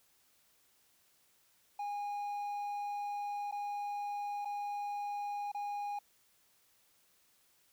triangle tone with dropouts, 819 Hz, G#5, 24 cents flat, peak -34 dBFS, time 1.79-5.99 s, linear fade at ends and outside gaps 5 ms, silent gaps 3.513-3.523 / 4.449-4.454 / 5.518-5.546 s, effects white hiss -70 dBFS RMS until 7.72 s

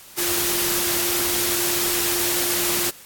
sine tone in noise, 349.2 Hz, F4, in tune, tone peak -29 dBFS, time 0.17-2.91 s, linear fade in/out 20 ms, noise white, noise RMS -22 dBFS, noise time 0.17-2.91 s, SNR -10 dB, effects white hiss -44 dBFS RMS until 3.05 s + AAC 64 kbps

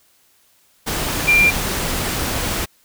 sine tone in noise, 2383 Hz, D7, 25 cents sharp, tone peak -10 dBFS, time 1.27-1.51 s, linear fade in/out 20 ms, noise pink, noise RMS -22 dBFS, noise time 0.86-2.66 s, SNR +9 dB, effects white hiss -57 dBFS RMS until 2.84 s

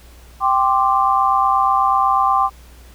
sine chord, G suspended fourth, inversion none, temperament equal, 784 / 1046.5 / 1174.7 Hz, G5 / C6 / D6, 0 / 0 / 0 cents, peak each -17 dBFS, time 0.4-2.5 s, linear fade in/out 50 ms, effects added 60 Hz sine -41 dBFS peak until 2.94 s + pink hiss -48 dBFS RMS until 2.94 s

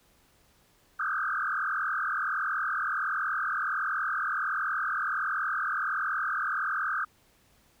sine tone with frequency modulation, 1396.9 Hz, F6, in tune, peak -27 dBFS, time 0.99-7.05 s, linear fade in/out 10 ms, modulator 41.4 Hz, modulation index 4.9, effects pink hiss -64 dBFS RMS until 7.8 s

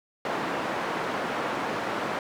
white band-pass noise, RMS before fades -30 dBFS, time 0.25-2.19 s, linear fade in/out 2 ms, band 190 to 1200 Hz, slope 12 dB/octave, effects none

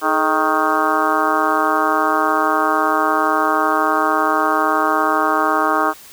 harmonic tone with a mistuned harmonic, 156.3 Hz, D#3, 8 cents sharp, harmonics 2 / 3 / 4 / 5 / 6 / 7 / 8 / 9 / 10, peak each -23 / -25 / -24 / -22 / -24 / -20 / -20 / -25 / -26 dBFS, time 0.01-5.94 s, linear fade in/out 50 ms, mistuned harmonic 3, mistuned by -150 cents, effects white hiss -41 dBFS RMS until 6.12 s

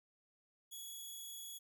10% pulse tone, 3369 Hz, G#7, 24 cents sharp, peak -39 dBFS, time 0.71-1.59 s, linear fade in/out 20 ms, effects none

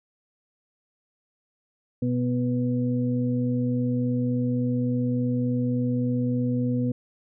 harmonic tone, 123.47 Hz, B2, in tune, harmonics 1 / 2 / 4, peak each -26 / -24 / -33 dBFS, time 2.02-6.92 s, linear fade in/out 5 ms, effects none

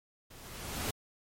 pink noise with level ramp, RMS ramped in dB -53 to -33 dBFS, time 0.3-0.91 s, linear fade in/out 10 ms, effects MP3 64 kbps

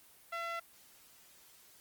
sawtooth tone with band-pass filter, 675 Hz, E5, 41 cents sharp, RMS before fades -39 dBFS, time 0.32-0.6 s, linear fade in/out 10 ms, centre 1600 Hz, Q 1.7, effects white hiss -61 dBFS RMS until 1.8 s + Opus 24 kbps

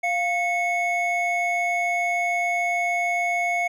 triangle tone pair together, 698.4 / 2202 Hz, F5 / C#7, 0 / -12 cents, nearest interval octave + minor sixth, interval 1988 cents, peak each -22 / -22 dBFS, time 0.03-3.68 s, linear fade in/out 10 ms, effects none

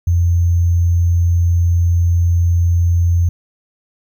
sine tone with sample-and-hold, 86.1 Hz, F2, 24 cents flat, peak -10 dBFS, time 0.07-3.29 s, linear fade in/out 5 ms, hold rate 6300 Hz, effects none

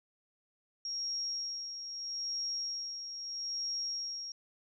sine tone with tremolo, 5588 Hz, F8, in tune, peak -33 dBFS, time 0.85-4.32 s, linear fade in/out 2 ms, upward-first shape sine, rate 0.78 Hz, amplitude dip 55%, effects none

